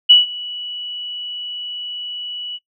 sine tone with ADSR envelope, 2945 Hz, F#7, 9 cents flat, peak -3 dBFS, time 0.09-2.59 s, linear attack 16 ms, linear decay 150 ms, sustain -22 dB, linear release 38 ms, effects noise-tail reverb RT60 0.1 s tail -21 dB re dry

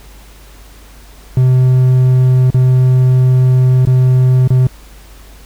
triangle tone with dropouts, 128.1 Hz, C3, 36 cents flat, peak -4 dBFS, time 1.37-4.67 s, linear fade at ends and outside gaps 2 ms, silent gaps 2.504-2.544 / 3.852-3.871 / 4.476-4.504 s, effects added 50 Hz sine -36 dBFS peak until 5.45 s + pink hiss -42 dBFS RMS until 5.45 s

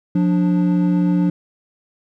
triangle tone pair together, 177.8 / 293.7 Hz, F3 / D4, +31 / 0 cents, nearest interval major sixth, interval 869 cents, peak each -13 / -17 dBFS, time 0.15-1.3 s, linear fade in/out 5 ms, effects none

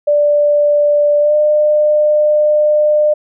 sine tone with pitch glide, 587.3 to 601.7 Hz, D5 to D5, 0 to +42 cents, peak -8 dBFS, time 0.07-3.14 s, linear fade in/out 10 ms, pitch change +42 cents, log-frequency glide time 1.2-1.35 s, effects none

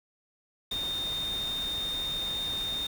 sine tone in noise, 3654 Hz, A#7, 35 cents flat, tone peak -30 dBFS, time 0.71-2.87 s, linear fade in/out 5 ms, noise pink, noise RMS -41 dBFS, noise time 0.71-2.87 s, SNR +8 dB, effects none

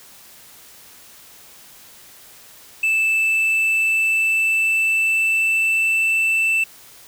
triangle tone with pitch glide, 2637 to 2657 Hz, E7 to E7, 0 to +13 cents, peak -14 dBFS, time 2.83-6.64 s, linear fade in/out 5 ms, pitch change +13 cents, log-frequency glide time 2.96-6.04 s, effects white hiss -45 dBFS RMS until 7.07 s

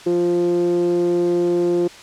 5% pulse tone with low-pass filter, 174.61 Hz, F3, in tune, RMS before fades -18 dBFS, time 0.06-1.88 s, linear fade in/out 10 ms, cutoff 390 Hz, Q 9.8, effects white hiss -40 dBFS RMS until 2.02 s + low-pass 6000 Hz 12 dB/octave

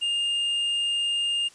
sine tone with tanh clipping, 2819 Hz, F7, 16 cents sharp, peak -24 dBFS, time 0.01-1.49 s, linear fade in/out 20 ms, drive 5 dB, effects white hiss -53 dBFS RMS until 1.54 s + resampled to 22050 Hz

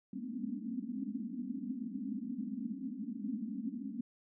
pink band-pass noise, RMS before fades -40 dBFS, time 0.13-4.01 s, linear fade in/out 5 ms, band 200 to 280 Hz, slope 96 dB/octave, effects none

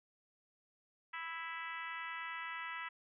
harmonic tone, 329.4 Hz, E4, 1 cent flat, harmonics 3 / 4 / 5 / 6 / 7 / 8 / 9 / 10, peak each -48 / -47 / -50 / -45 / -54 / -51 / -57 / -60 dBFS, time 1.13-2.89 s, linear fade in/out 10 ms, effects none

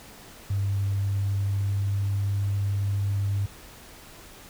sine tone with pitch glide, 99.1 to 99.79 Hz, G2 to G2, +19 to +31 cents, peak -22 dBFS, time 0.5-3.46 s, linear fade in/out 5 ms, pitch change +12 cents, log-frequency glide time 1.33-2.42 s, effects tanh soft clip ceiling -18 dBFS + pink hiss -47 dBFS RMS until 4.49 s

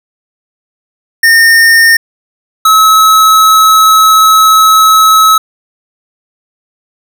square tone pair in turn, 1826 / 1291.2 Hz, A#6 / E6, -36 / -36 cents, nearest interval tritone, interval 600 cents, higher first, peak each -3 dBFS, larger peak neither, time 1.23-1.97 / 2.65-5.38 s, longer second, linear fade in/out 5 ms, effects none

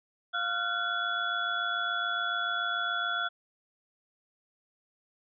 sine tone cluster, 698 / 1382 / 1489 / 3401 Hz, F5 / F6 / F#6 / G#7, -1 / -19 / +11 / +40 cents, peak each -38 / -31 / -34 / -35 dBFS, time 0.33-3.29 s, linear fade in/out 20 ms, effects none

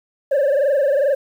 sine tone with frequency modulation, 561 Hz, C#5, 21 cents sharp, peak -11 dBFS, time 0.31-1.15 s, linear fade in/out 10 ms, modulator 22.4 Hz, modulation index 1.6, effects tanh soft clip ceiling -13 dBFS + 8-bit

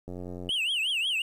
click train, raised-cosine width 2 ms, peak -26 dBFS, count 38, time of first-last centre 0.08-0.492 s, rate 89.8 Hz
triangle tone with vibrato, 2905 Hz, F#7, 32 cents flat, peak -24 dBFS, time 0.49-1.22 s, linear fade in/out 2 ms, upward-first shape triangle, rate 5.5 Hz, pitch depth 250 cents each way
effects resampled to 32000 Hz + 10-bit

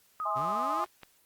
sine tone with vibrato, 1236 Hz, D#6, 12 cents flat, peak -31 dBFS, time 0.2-0.84 s, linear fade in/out 0 ms, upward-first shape square, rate 14 Hz, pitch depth 32 cents each way
sine chord, E augmented, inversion none, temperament equal with one note detuned, 645.3 / 830.6 / 1046.5 Hz, E5 / G#5 / B#5, -37 / 0 / 0 cents, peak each -37 / -34 / -34 dBFS, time 0.25-0.85 s, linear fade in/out 10 ms
sawtooth linear sweep, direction up, 118 to 367.4 Hz, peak -35 dBFS, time 0.35-0.86 s, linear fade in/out 20 ms
clicks, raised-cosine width 0.3 ms, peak -32 / -38 / -28 dBFS, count 3, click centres 0.793 / 0.861 / 1.033 s
effects white hiss -65 dBFS RMS until 1.25 s + Opus 48 kbps

